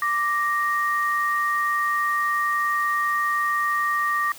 sine tone pair together, 1174.7 / 1864.7 Hz, D6 / A#6, 0 / 0 cents, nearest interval minor sixth, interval 800 cents, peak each -22 / -24 dBFS, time 0.02-4.32 s, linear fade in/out 2 ms, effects white hiss -43 dBFS RMS until 4.38 s

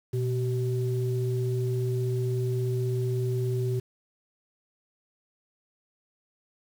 sine tone pair together, 121.64 / 381.3 Hz, B2 / G4, -26 / -48 cents, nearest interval octave + minor sixth, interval 1978 cents, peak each -25 / -30 dBFS, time 0.13-3.8 s, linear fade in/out 10 ms, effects tanh soft clip ceiling -17 dBFS + 8-bit

